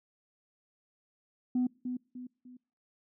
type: tone with echo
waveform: sine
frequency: 250 Hz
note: B3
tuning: 21 cents sharp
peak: -24 dBFS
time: 1.55-1.67 s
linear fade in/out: 5 ms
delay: 300 ms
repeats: 3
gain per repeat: -8 dB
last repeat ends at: 2.57 s
effects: noise-tail reverb RT60 0.5 s tail -26 dB re dry + tanh soft clip ceiling -23 dBFS